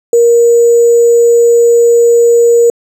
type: tone with sample-and-hold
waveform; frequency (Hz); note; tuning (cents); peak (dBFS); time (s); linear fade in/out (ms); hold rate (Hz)
sine; 469.9; A#4; +14; -3; 0.13-2.7; 2; 7350
effects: low-pass 12000 Hz 12 dB/octave